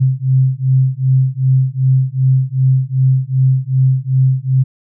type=beating tone pair; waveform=sine; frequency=130 / 132.6 Hz; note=C3 / C3; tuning=-11 / +23 cents; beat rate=2.6 Hz; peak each=-13 dBFS; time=0-4.64 s; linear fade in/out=20 ms; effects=none